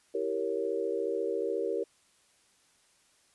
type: chord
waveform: sine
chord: E diminished seventh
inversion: none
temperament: equal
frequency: 329.6 / 392 / 466.2 / 554.4 Hz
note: E4 / G4 / Bb4 / Db5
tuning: 0 / 0 / 0 / 0 cents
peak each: -38 / -33 / -32 / -37 dBFS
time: 0.14-1.84 s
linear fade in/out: 10 ms
effects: white hiss -66 dBFS RMS until 3.34 s + resampled to 24000 Hz